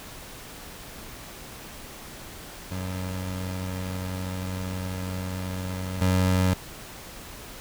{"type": "tone pair in turn", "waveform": "25% pulse", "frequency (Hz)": [92.5, 92.5], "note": ["F#2", "F#2"], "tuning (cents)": [0, 0], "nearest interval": "unison", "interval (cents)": 0, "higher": "neither", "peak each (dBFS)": [-26, -16], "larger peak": "second", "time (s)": [[2.71, 6.01], [6.01, 6.54]], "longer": "first", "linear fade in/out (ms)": 5, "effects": ["pink hiss -42 dBFS RMS until 7.6 s"]}